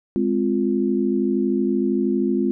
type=chord; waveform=sine; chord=F minor; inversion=first; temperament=equal with one note detuned; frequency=207.7 / 260.6 / 349.2 Hz; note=Ab3 / C4 / F4; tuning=0 / -7 / 0 cents; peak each=-22 dBFS; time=0.16-2.51 s; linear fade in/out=0 ms; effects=none